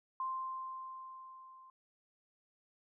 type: tone with level ramp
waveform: sine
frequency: 1046.5 Hz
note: C6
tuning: in tune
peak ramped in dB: -34 to -55 dBFS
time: 0.2-1.7 s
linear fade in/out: 2 ms
effects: none